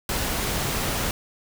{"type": "noise", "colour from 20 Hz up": "pink", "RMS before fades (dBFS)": -26, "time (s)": [0.09, 1.11], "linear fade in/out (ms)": 2, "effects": []}